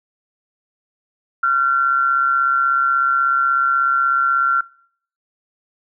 sine tone pair together, 1374.6 / 1511 Hz, F6 / F#6, -28 / +36 cents, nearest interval major second, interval 164 cents, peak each -14 / -23 dBFS, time 1.43-4.61 s, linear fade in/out 5 ms, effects noise-tail reverb RT60 0.6 s tail -24 dB re dry

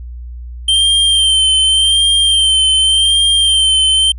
square tone with vibrato, 3136 Hz, G7, in tune, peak -9 dBFS, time 0.68-4.12 s, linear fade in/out 5 ms, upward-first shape sine, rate 0.87 Hz, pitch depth 35 cents each way, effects added 60 Hz sine -25 dBFS peak until 4.18 s + resampled to 24000 Hz

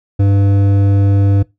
triangle tone with hard clipping, 99.4 Hz, G2, 25 cents sharp, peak -10 dBFS, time 0.19-1.43 s, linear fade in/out 10 ms, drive 14 dB, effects noise-tail reverb RT60 0.2 s tail -21 dB re dry

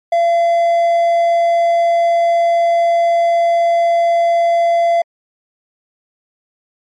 triangle tone, 681 Hz, F5, 44 cents flat, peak -8 dBFS, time 0.12-5.02 s, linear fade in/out 5 ms, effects MP3 48 kbps

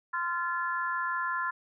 harmonic tone, 345.4 Hz, F4, 19 cents flat, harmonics 3 / 4 / 5, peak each -32 / -33 / -34 dBFS, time 0.13-1.51 s, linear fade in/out 10 ms, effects none

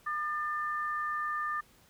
sine tone pair together, 1208 / 1781.1 Hz, D6 / A6, +48 / +21 cents, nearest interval perfect fifth, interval 673 cents, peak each -32 / -36 dBFS, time 0.06-1.61 s, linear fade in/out 10 ms, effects pink hiss -62 dBFS RMS until 1.89 s

